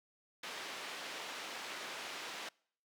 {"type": "band-pass noise", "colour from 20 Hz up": "white", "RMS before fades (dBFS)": -45, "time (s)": [0.43, 2.49], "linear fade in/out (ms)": 5, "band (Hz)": [310, 3500], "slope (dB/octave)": 12, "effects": ["noise-tail reverb RT60 0.6 s tail -26 dB re dry"]}